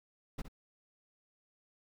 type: noise with echo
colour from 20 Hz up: brown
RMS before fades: -37 dBFS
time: 0.38-0.42 s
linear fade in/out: 10 ms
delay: 64 ms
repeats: 1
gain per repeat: -10 dB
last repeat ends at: 0.484 s
effects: none